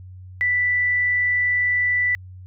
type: tone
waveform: sine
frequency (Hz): 1975.5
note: B6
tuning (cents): 0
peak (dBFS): -17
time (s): 0.41-2.15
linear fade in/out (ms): 0
effects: added 92 Hz sine -37 dBFS peak until 2.46 s